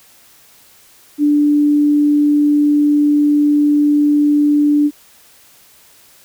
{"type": "tone", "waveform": "sine", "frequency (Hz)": 293.7, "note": "D4", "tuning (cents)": 0, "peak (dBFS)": -9, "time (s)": [1.18, 4.91], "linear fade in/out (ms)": 50, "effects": ["white hiss -47 dBFS RMS until 6.24 s"]}